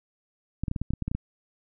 clicks, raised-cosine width 5 ms, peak -16 dBFS, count 11, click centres 0.636 / 0.682 / 0.714 / 0.762 / 0.816 / 0.906 / 0.936 / 1.023 / 1.08 / 1.115 / 1.15 s, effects none

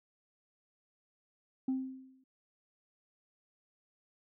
sine tone with exponential decay, 262 Hz, C4, 2 cents sharp, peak -26 dBFS, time 1.68-2.24 s, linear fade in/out 5 ms, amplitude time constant 120 ms, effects tanh soft clip ceiling -27 dBFS

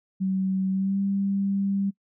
sine tone with pitch glide, 190 to 197.27 Hz, F#3 to G3, +46 to +11 cents, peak -22 dBFS, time 0.2-1.91 s, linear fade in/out 20 ms, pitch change +65 cents, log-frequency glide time 0.71-0.99 s, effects noise-tail reverb RT60 0.1 s tail -24 dB re dry

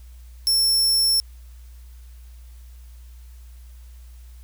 sawtooth tone, 5400 Hz, E8, 41 cents sharp, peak -14 dBFS, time 0.47-1.2 s, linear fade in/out 0 ms, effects added 60 Hz sine -40 dBFS peak until 4.43 s + white hiss -58 dBFS RMS until 4.43 s

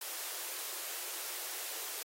white high-pass noise, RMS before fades -41 dBFS, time 0.01-2.03 s, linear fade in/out 5 ms, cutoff 330 Hz, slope 96 dB/octave, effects AAC 48 kbps

